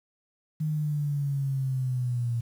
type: linear sweep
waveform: sine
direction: down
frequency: 155.56 to 116.54 Hz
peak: -25 dBFS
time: 0.6-2.41 s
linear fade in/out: 10 ms
effects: 9-bit